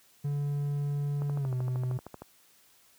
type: tone with pitch glide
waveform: triangle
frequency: 143.8 to 126.64 Hz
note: D3 to B2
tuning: -36 to +44 cents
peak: -26 dBFS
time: 0.24-1.98 s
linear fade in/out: 10 ms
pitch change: -220 cents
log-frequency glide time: 1.38-1.53 s
type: click train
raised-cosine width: 1 ms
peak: -27 dBFS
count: 14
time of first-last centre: 1.22-2.22 s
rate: 13 Hz
effects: white hiss -62 dBFS RMS until 2.98 s + high-pass 60 Hz 12 dB/octave